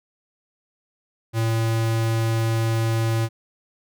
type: tone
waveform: square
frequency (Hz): 113.2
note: A2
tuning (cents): +50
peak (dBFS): -20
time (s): 1.33-3.29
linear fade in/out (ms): 50
effects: none